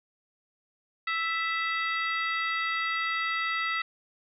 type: harmonic tone with a mistuned harmonic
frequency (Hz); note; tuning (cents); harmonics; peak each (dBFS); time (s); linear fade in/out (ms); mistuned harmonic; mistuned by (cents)
659.3; E5; 0; 2 / 3 / 4 / 5 / 6 / 7; -31 / -30 / -36 / -44 / -39 / -45; 1.07-3.82; 5; 6; -69
effects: none